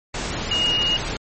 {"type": "tone in noise", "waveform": "sine", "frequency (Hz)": 2864, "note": "F7", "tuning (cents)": 43, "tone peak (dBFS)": -18, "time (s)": [0.51, 0.97], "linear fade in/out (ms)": 5, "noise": "pink", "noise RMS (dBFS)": -27, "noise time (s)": [0.14, 1.17], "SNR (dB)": 6, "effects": ["MP3 32 kbps"]}